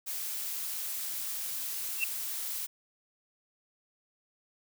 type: noise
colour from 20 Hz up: blue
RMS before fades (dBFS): -36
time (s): 0.06-2.67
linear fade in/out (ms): 20
type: tone with exponential growth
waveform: sine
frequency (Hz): 2700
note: E7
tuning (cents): +41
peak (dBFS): -22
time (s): 1.95-2.04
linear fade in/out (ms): 2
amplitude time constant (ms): 18
effects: none